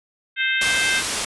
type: harmonic tone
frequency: 523.3 Hz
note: C5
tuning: in tune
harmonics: 3 / 4 / 5 / 6 / 7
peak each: -22 / -24 / -26 / -28 / -29 dBFS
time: 0.36-1.03 s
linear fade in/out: 50 ms
type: low-pass noise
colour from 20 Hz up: white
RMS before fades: -25 dBFS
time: 0.61-1.25 s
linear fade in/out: 5 ms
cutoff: 9800 Hz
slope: 12 dB/octave
effects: resampled to 24000 Hz